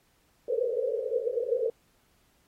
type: band-pass noise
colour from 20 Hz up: pink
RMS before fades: -29 dBFS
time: 0.48-1.7 s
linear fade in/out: 2 ms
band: 450 to 520 Hz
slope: 96 dB/octave
effects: pink hiss -68 dBFS RMS until 2.47 s + AAC 48 kbps